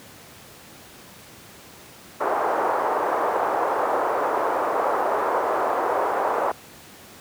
white band-pass noise, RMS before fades -23 dBFS, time 2.2-6.52 s, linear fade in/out 10 ms, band 390 to 1100 Hz, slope 24 dB/octave, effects pink hiss -45 dBFS RMS until 7.2 s + high-pass 100 Hz 12 dB/octave

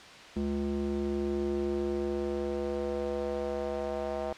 square tone with band-pass filter sweep, 70.5 Hz, C#2, 30 cents sharp, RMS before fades -32 dBFS, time 0.36-4.33 s, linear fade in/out 5 ms, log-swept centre 270 to 640 Hz, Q 3, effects white hiss -48 dBFS RMS until 4.37 s + low-pass 4000 Hz 12 dB/octave

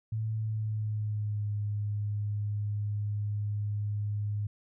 sine tone with pitch glide, 110 to 103.83 Hz, A2 to G#2, 0 to 0 cents, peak -29 dBFS, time 0.12-4.47 s, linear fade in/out 5 ms, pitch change -100 cents, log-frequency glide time 0.33-1.49 s, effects none

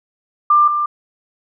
sine tone pair in turn, 1190 / 1190 Hz, D6 / D6, +22 / +22 cents, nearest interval unison, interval 0 cents, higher neither, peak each -8 / -15 dBFS, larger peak first, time 0.5-0.68 / 0.68-0.86 s, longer neither, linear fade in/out 5 ms, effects none

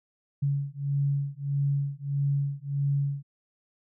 sine beating tone pair, 140 / 141.6 Hz, C#3 / C#3, +18 / +37 cents, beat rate 1.6 Hz, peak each -28 dBFS, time 0.42-3.23 s, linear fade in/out 10 ms, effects none

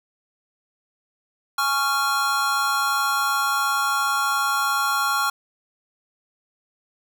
square chord, Db major, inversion second, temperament just, 831.5 / 1108.7 / 1385.9 Hz, Ab5 / Db6 / F6, +2 / 0 / -14 cents, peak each -29 / -25 / -23 dBFS, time 1.58-5.3 s, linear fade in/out 5 ms, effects none

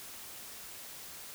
silence, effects white hiss -47 dBFS RMS until 1.34 s

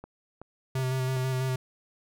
click train, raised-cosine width 1 ms, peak -28 dBFS, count 4, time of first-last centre 0.04-1.168 s, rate 2.66 Hz
square tone with vibrato, 130 Hz, C3, 11 cents flat, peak -27 dBFS, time 0.75-1.56 s, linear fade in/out 5 ms, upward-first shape square, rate 6.1 Hz, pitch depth 18 cents each way
effects none

